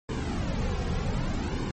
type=noise with flanger; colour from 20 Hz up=brown; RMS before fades=-29 dBFS; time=0.09-1.71 s; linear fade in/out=2 ms; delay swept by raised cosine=1.5 to 3.4 ms; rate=0.65 Hz; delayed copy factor=-0.65; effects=MP3 32 kbps